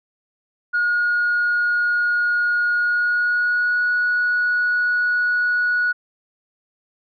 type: tone with pitch glide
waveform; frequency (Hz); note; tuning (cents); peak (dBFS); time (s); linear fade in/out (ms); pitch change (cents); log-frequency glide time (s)
sine; 1439 to 1461.6; F#6 to F#6; -49 to -22; -15; 0.73-5.93; 20; +27; 2.74-3.86
effects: tanh soft clip ceiling -13 dBFS